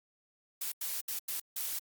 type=noise bursts at uneven times; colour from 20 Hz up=blue; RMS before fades=-36 dBFS; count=5; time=0.61-0.72 / 0.81-1.01 / 1.08-1.19 / 1.28-1.4 / 1.56-1.79 s; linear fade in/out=5 ms; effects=Opus 48 kbps